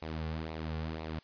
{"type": "tone with flanger", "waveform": "sawtooth", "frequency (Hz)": 79.5, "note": "D#2", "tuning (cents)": 38, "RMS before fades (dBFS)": -38, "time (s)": [0.02, 1.19], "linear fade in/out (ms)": 0, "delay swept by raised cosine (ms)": [0.61, 3.21], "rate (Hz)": 2, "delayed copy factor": -0.6, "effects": ["white hiss -63 dBFS RMS until 1.23 s", "resampled to 11025 Hz"]}